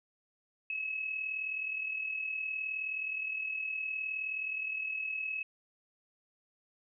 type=tone with amplitude modulation; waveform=sine; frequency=2577 Hz; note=E7; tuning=40 cents flat; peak=-31 dBFS; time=0.7-5.43 s; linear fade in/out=2 ms; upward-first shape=sine; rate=39.3 Hz; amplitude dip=55%; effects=none